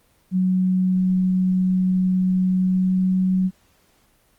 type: tone with pitch glide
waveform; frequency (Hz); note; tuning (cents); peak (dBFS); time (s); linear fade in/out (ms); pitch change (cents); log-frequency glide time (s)
sine; 185 to 186.29; F#3 to F#3; 0 to +12; -16; 0.31-3.51; 50; +12; 2.55-3.19
effects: pink hiss -60 dBFS RMS until 4.38 s + Opus 24 kbps